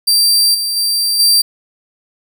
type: tone with level steps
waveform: sawtooth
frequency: 4699 Hz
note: D8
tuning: in tune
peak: -6 / -13 / -10 / -5 dBFS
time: 0.07-1.42 s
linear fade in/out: 10 ms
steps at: 0.54 / 0.76 / 1.19 s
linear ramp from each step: 10 ms
effects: none